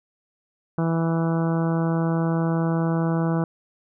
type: harmonic tone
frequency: 164.81 Hz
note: E3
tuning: in tune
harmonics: 1 / 2 / 3 / 4 / 5 / 6 / 7 / 8 / 9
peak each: -21 / -27 / -31 / -33 / -35 / -37 / -38 / -39 / -40 dBFS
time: 0.78-3.44 s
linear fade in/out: 2 ms
effects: none